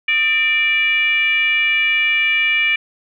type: tone with frequency modulation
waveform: sine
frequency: 2349 Hz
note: D7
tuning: in tune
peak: -13 dBFS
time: 0.08-2.76 s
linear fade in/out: 5 ms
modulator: 550 Hz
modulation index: 0.78
effects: none